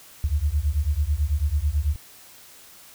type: beating tone pair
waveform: sine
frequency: 69.3 / 78.4 Hz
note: C#2 / D#2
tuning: 0 / +14 cents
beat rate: 9.1 Hz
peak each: -23 dBFS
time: 0.24-1.96 s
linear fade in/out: 0 ms
effects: white hiss -48 dBFS RMS until 2.94 s